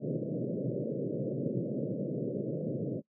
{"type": "band-pass noise", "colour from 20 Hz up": "pink", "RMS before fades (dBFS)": -34, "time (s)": [0, 3.02], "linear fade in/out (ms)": 50, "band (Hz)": [120, 590], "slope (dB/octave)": 96, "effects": ["noise-tail reverb RT60 0.1 s tail -21 dB re dry"]}